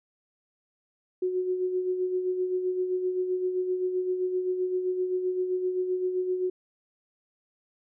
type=tone with tremolo; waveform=sine; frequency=367.1 Hz; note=F#4; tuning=14 cents flat; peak=-23 dBFS; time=1.22-6.5 s; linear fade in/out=5 ms; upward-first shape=sine; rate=7.7 Hz; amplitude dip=50%; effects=none